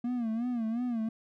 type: tone with vibrato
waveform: triangle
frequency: 234.3 Hz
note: A#3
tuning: 9 cents sharp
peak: -27 dBFS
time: 0.04-1.09 s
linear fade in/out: 5 ms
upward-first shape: sine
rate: 2.8 Hz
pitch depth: 110 cents each way
effects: none

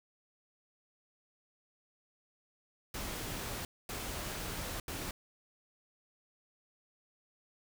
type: noise bursts at uneven times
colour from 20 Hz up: pink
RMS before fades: -40 dBFS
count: 3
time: 2.94-3.65 / 3.89-4.8 / 4.88-5.11 s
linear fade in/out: 2 ms
effects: none

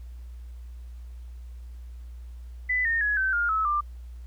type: tone with pitch steps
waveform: sine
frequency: 1999 / 1833.1 / 1681 / 1541.4 / 1413.5 / 1296.2 / 1188.6 Hz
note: B6 / A#6 / G#6 / G6 / F6 / E6 / D6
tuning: +20 / -30 / +20 / -30 / +20 / -30 / +20 cents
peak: -22 dBFS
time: 2.69-3.81 s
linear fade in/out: 10 ms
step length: 160 ms
effects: added 60 Hz sine -38 dBFS peak until 4.26 s + pink hiss -64 dBFS RMS until 4.26 s

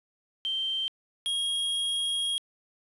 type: tone pair in turn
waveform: sine / square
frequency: 3136 / 3273 Hz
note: G7 / G#7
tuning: 0 / -26 cents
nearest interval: minor second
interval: 74 cents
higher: second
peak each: -27 dBFS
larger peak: neither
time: 0.45-0.88 / 1.26-2.38 s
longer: second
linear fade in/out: 0 ms
effects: resampled to 24000 Hz + 9-bit

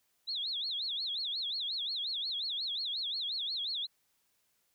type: tone with vibrato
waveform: sine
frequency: 3772 Hz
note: A#7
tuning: 20 cents sharp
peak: -33 dBFS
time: 0.27-3.87 s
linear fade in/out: 20 ms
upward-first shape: sine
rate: 5.6 Hz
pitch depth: 250 cents each way
effects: white hiss -75 dBFS RMS until 4.74 s

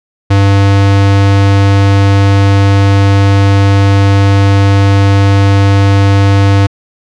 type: tone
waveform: square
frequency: 99 Hz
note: G2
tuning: 18 cents sharp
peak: -5 dBFS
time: 0.3-6.67 s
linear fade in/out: 10 ms
effects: low-pass 5000 Hz 12 dB/octave

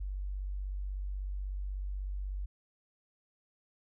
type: tone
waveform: sine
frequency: 48.15 Hz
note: G1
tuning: 30 cents flat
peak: -34 dBFS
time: 0-2.46 s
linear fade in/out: 10 ms
effects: none

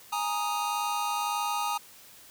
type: chord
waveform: square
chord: Ab suspended second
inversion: none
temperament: equal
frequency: 830.6 / 932.3 / 1244.5 Hz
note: Ab5 / Bb5 / Eb6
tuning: 0 / 0 / 0 cents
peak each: -33 dBFS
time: 0.12-1.78 s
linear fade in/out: 10 ms
effects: white hiss -52 dBFS RMS until 2.3 s

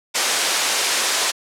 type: band-pass noise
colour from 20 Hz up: white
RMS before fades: -20 dBFS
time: 0.14-1.32 s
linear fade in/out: 20 ms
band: 430 to 7400 Hz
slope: 12 dB/octave
effects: low-pass 12000 Hz 12 dB/octave

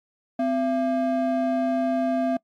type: ring-modulated tone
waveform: triangle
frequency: 466.2 Hz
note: A#4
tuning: in tune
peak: -16 dBFS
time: 0.39-2.37 s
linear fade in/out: 5 ms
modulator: 209 Hz
effects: noise-tail reverb RT60 0.1 s tail -24 dB re dry + AAC 64 kbps

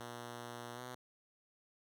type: tone with pitch glide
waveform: 5% pulse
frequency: 120 to 125.24 Hz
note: B2 to B2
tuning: -49 to +25 cents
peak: -34 dBFS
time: 0-0.95 s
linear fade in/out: 5 ms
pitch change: +74 cents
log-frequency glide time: 0.75-0.82 s
effects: none

